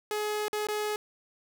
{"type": "tone with dropouts", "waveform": "sawtooth", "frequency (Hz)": 422, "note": "G#4", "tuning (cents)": 28, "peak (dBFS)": -25, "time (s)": [0.11, 0.96], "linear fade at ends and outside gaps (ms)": 1, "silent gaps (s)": [[0.482, 0.53], [0.67, 0.686]], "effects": []}